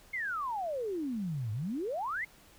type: exponential two-way sweep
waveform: sine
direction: down then up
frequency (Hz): 2187 to 101.8 to 2187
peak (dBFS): -32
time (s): 0.13-2.25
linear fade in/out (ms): 10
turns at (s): 1.52
effects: pink hiss -59 dBFS RMS until 2.58 s